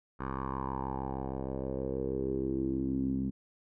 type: tone with low-pass filter sweep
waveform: 10% pulse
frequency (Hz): 66.4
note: C2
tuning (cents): +26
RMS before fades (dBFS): -34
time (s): 0.19-3.31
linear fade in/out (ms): 20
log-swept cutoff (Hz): 1300 to 230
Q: 5.1
effects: none